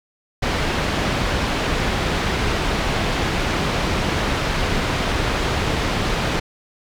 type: low-pass noise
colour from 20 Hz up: pink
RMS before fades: -21 dBFS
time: 0.42-6.4 s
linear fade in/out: 10 ms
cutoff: 3900 Hz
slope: 12 dB/octave
effects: none